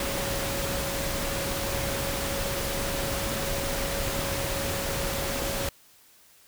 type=tone in noise; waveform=sine; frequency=553 Hz; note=C#5; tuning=4 cents flat; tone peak=-34 dBFS; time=0-5.69 s; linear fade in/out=2 ms; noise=pink; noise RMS=-30 dBFS; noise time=0-5.69 s; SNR=-7 dB; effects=white hiss -57 dBFS RMS until 6.47 s